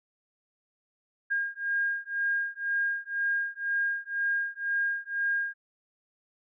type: beating tone pair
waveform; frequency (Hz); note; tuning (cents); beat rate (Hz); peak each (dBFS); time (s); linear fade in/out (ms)
sine; 1617 / 1619; G#6 / G#6; -47 / -45; 2; -30; 1.3-5.54; 20
effects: none